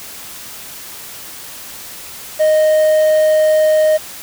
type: tone with quantisation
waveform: triangle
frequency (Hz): 620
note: D#5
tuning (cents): -6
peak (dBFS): -7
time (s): 2.39-3.98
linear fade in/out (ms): 20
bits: 6
effects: white hiss -32 dBFS RMS until 4.22 s